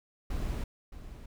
brown noise with echo, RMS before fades -33 dBFS, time 0.3-0.64 s, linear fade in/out 5 ms, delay 620 ms, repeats 1, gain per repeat -12 dB, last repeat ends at 1.26 s, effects none

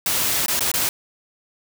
white noise with dropouts, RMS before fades -21 dBFS, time 0.06-0.89 s, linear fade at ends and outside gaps 1 ms, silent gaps 0.461-0.482 / 0.594-0.607 / 0.716-0.739 s, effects none

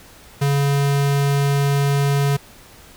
square tone, 140.9 Hz, C#3, 29 cents sharp, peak -16 dBFS, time 0.41-2.37 s, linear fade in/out 10 ms, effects pink hiss -45 dBFS RMS until 2.96 s

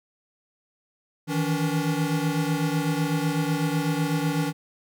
square tone cluster, 156.1 / 164.1 / 285.2 Hz, D#3 / E3 / C#4, +6 / -8 / +49 cents, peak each -28 dBFS, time 1.27-4.53 s, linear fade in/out 50 ms, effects none

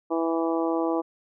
harmonic tone, 164.81 Hz, E3, in tune, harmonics 2 / 3 / 4 / 5 / 6 / 7, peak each -25 / -29 / -31 / -33 / -35 / -36 dBFS, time 0.1-1.02 s, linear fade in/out 20 ms, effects none

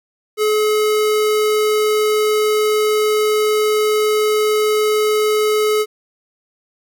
square tone, 426.6 Hz, G#4, 46 cents sharp, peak -14 dBFS, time 0.37-5.86 s, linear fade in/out 50 ms, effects 9-bit

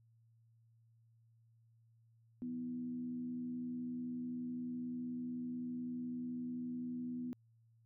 sine tone with frequency modulation, 246.9 Hz, B3, in tune, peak -39 dBFS, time 2.42-7.33 s, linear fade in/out 0 ms, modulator 76 Hz, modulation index 0.36, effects added 114 Hz sine -66 dBFS peak until 7.85 s

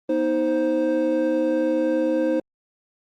triangle tone cluster, 244.7 / 314.4 / 523 Hz, B3 / D#4 / C5, -16 / +18 / -1 cents, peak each -27 / -20 / -20 dBFS, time 0.09-2.4 s, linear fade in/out 5 ms, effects Opus 24 kbps

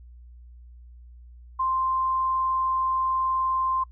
sine tone, 1046.5 Hz, C6, in tune, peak -22 dBFS, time 1.59-3.84 s, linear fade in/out 10 ms, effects noise-tail reverb RT60 0.1 s tail -24 dB re dry + added 60 Hz sine -44 dBFS peak until 3.91 s

